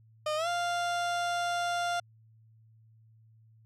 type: tone with pitch glide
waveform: 30% pulse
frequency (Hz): 611 to 697.8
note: D#5 to F5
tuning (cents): -32 to -2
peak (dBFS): -26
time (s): 0.26-2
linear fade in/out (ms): 5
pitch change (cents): +230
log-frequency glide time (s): 0.36-0.48
effects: added 111 Hz sine -57 dBFS peak until 3.65 s + low-pass 8000 Hz 12 dB/octave